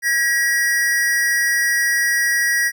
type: tone pair together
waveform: square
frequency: 1647 / 1914.3 Hz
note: G#6 / A#6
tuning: -15 / +45 cents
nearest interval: minor third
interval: 260 cents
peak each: -23 / -17 dBFS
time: 0.02-2.72 s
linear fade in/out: 50 ms
effects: none